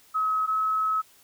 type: tone pair in turn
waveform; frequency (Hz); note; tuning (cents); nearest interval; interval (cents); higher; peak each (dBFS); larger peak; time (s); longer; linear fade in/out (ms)
sine; 1279 / 1287.2; D#6 / E6; +47 / -42; unison; 11; second; -22; neither; 0.14-0.47 / 0.47-1.02; second; 20
effects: white hiss -57 dBFS RMS until 1.23 s